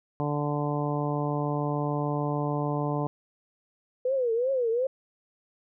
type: harmonic tone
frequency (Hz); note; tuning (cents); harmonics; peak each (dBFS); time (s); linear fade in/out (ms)
146.6; D3; -3; 1 / 2 / 3 / 4 / 5 / 6 / 7; -29 / -32 / -34 / -35 / -36 / -37 / -37; 0.2-3.07; 0
type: tone with vibrato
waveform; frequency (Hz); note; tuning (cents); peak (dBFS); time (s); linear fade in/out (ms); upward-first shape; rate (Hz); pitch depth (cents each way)
sine; 493.9; B4; 0; -23; 4.05-4.87; 5; triangle; 2.7; 190
effects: none